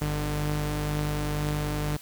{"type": "tone pair together", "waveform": "sawtooth", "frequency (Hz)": [50.41, 149.2], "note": ["G1", "D3"], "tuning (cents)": [49, 28], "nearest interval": "octave + perfect fifth", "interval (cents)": 1879, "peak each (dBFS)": [-27, -24], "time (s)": [0.01, 1.97], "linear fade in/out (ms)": 10, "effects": ["white hiss -48 dBFS RMS until 2.01 s"]}